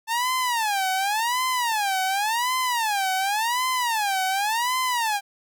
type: tone with vibrato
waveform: sawtooth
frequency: 880 Hz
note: A5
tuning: in tune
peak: -18 dBFS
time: 0.07-5.21 s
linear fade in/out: 50 ms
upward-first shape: sine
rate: 0.9 Hz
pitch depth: 270 cents each way
effects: none

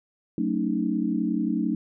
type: chord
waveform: sine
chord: D# half-diminished seventh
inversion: first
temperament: just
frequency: 186.68 / 224 / 280 / 311.1 Hz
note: F#3 / A3 / C#4 / D#4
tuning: +16 / +31 / +18 / 0 cents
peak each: -29 / -27 / -29 / -28 dBFS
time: 0.38-1.75 s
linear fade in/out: 2 ms
effects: none

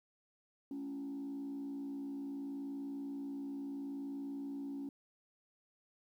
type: tone with frequency modulation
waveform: sine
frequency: 278.5 Hz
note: C#4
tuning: 8 cents sharp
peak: -38 dBFS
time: 0.71-4.89 s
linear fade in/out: 2 ms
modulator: 60.7 Hz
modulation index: 0.48
effects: tanh soft clip ceiling -37 dBFS + 12-bit

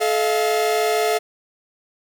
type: tone cluster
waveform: 45% pulse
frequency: 431.5 / 631 / 697 Hz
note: A4 / D#5 / F5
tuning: -34 / +24 / -4 cents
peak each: -20 / -27 / -21 dBFS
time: 0-1.19 s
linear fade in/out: 20 ms
effects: none

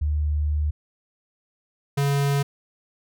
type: tone pair in turn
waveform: sine / square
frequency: 74.8 / 140.89 Hz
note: D2 / C#3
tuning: +32 / +28 cents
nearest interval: major seventh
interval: 1096 cents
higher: second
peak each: -20 dBFS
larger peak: neither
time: 0.01-0.71 / 1.97-2.43 s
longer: first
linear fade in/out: 10 ms
effects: none

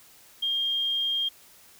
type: tone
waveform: sine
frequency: 3215 Hz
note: G7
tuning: 43 cents sharp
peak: -24 dBFS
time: 0.42-1.29 s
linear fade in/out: 10 ms
effects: white hiss -54 dBFS RMS until 1.79 s

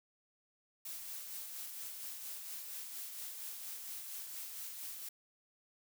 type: noise with tremolo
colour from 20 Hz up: blue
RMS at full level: -44 dBFS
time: 0.85-5.09 s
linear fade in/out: 5 ms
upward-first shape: sine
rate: 4.3 Hz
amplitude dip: 35%
effects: none

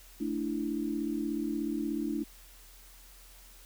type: chord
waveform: sine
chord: A suspended fourth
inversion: none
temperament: just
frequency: 220 / 293.3 / 330 Hz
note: A3 / D4 / E4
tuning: 0 / -2 / +2 cents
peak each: -36 / -33 / -35 dBFS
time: 0.2-2.24 s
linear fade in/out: 10 ms
effects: added 42 Hz sine -54 dBFS peak until 3.65 s + white hiss -56 dBFS RMS until 3.65 s

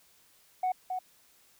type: tone with echo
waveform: sine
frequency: 740 Hz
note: F#5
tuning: in tune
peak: -24 dBFS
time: 0.63-0.72 s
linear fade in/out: 5 ms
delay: 270 ms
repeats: 1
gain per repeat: -6 dB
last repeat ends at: 0.99 s
effects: tanh soft clip ceiling -24 dBFS + white hiss -63 dBFS RMS until 1.59 s

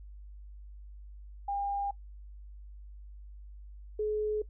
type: tone pair in turn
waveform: sine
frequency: 803 / 425.4 Hz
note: G5 / G#4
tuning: +41 / +42 cents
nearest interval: major seventh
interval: 1099 cents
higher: first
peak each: -30 / -28 dBFS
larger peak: second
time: 1.48-1.91 / 3.99-4.42 s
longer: neither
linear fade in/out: 5 ms
effects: noise-tail reverb RT60 0.1 s tail -21 dB re dry + added 50 Hz sine -45 dBFS peak until 4.49 s

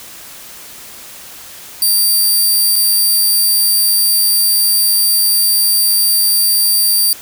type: tone with dropouts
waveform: 5% pulse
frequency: 4699 Hz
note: D8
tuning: in tune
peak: -3 dBFS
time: 1.82-7.13 s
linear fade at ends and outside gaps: 1 ms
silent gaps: 2.758-2.762 s
effects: white hiss -34 dBFS RMS until 7.21 s

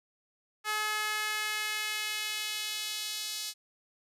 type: tone with high-pass filter sweep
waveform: sawtooth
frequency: 426.2 Hz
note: G#4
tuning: 45 cents sharp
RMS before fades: -34 dBFS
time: 0.64-3.54 s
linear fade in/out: 50 ms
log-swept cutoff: 1300 to 4400 Hz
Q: 1.4
effects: resampled to 32000 Hz

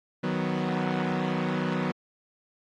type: chord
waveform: sawtooth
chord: B major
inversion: first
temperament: equal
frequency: 155.56 / 185 / 246.9 Hz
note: D#3 / F#3 / B3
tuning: 0 / 0 / 0 cents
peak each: -28 / -25 / -27 dBFS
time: 0.23-1.92 s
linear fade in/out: 10 ms
effects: low-pass 3000 Hz 12 dB/octave + AAC 48 kbps

